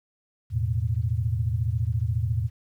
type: chord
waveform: sine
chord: E suspended fourth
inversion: none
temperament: equal with one note detuned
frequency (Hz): 82.41 / 110 / 124.33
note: E2 / A2 / B2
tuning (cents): 0 / 0 / +12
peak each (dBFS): -28 / -25 / -29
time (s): 0.5-2.5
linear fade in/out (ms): 50
effects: 10-bit